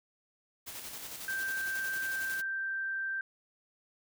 white noise with tremolo, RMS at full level -42 dBFS, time 0.66-2.42 s, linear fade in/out 20 ms, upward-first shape square, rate 11 Hz, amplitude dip 35%
sine tone, 1568 Hz, G6, in tune, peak -32 dBFS, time 1.28-3.21 s, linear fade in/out 2 ms
effects none

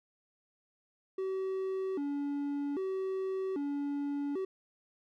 triangle tone with vibrato, 329.6 Hz, E4, in tune, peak -30 dBFS, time 1.18-4.45 s, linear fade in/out 5 ms, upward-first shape square, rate 0.63 Hz, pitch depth 250 cents each way, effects none

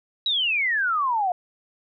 sine exponential sweep, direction down, 3937 to 697 Hz, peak -20 dBFS, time 0.26-1.32 s, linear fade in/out 2 ms, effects none

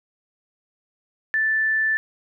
sine tone, 1760 Hz, A6, in tune, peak -18 dBFS, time 1.34-1.97 s, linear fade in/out 0 ms, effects none

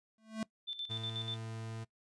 square tone with exponential growth, 220 Hz, A3, in tune, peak -32 dBFS, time 0.18-0.43 s, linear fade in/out 2 ms, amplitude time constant 53 ms
sine tone with tremolo, 3540 Hz, A7, 10 cents sharp, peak -36 dBFS, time 0.67-1.37 s, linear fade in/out 20 ms, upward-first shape square, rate 8.2 Hz, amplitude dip 70%
40% pulse tone, 112.3 Hz, A2, 36 cents sharp, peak -40 dBFS, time 0.89-1.85 s, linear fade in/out 20 ms
effects noise-tail reverb RT60 0.1 s tail -21 dB re dry + resampled to 22050 Hz

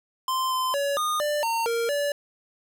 square tone with pitch steps, 1040 / 1030 / 565 / 1226 / 592 / 915 / 464.5 / 576 Hz, C6 / C6 / C#5 / D#6 / D5 / A#5 / A#4 / D5, -11 / -28 / +33 / -26 / +14 / -32 / -6 / -34 cents, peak -24 dBFS, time 0.28-2.12 s, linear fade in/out 2 ms, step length 230 ms, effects none

